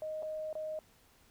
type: tone with dropouts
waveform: sine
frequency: 622.3 Hz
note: D#5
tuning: in tune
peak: -36 dBFS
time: 0.02-0.79 s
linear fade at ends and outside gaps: 1 ms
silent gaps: 0.224-0.23 / 0.529-0.553 s
effects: pink hiss -65 dBFS RMS until 1.3 s